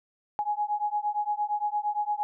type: beating tone pair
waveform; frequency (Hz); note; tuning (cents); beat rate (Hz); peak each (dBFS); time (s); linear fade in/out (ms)
sine; 830.6 / 839.3; G#5 / G#5; 0 / +18; 8.7; -29; 0.39-2.23; 0
effects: none